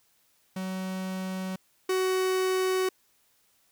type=tone pair in turn; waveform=45% pulse; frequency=187.7 / 374 Hz; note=F#3 / F#4; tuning=+25 / +19 cents; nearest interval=octave; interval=1194 cents; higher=second; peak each=-31 / -24 dBFS; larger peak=second; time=0.56-1.56 / 1.89-2.89 s; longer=neither; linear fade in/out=5 ms; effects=white hiss -67 dBFS RMS until 3.71 s